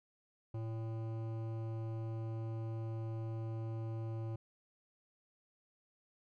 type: tone with hard clipping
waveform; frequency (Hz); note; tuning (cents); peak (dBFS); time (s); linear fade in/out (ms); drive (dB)
triangle; 112.4; A2; +37; -40; 0.54-4.36; 5; 18
effects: none